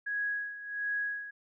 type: tone with tremolo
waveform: sine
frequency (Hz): 1661.2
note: G#6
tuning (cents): 0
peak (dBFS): -29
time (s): 0.06-1.31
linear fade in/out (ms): 10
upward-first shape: sine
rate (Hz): 1.4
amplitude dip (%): 75
effects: none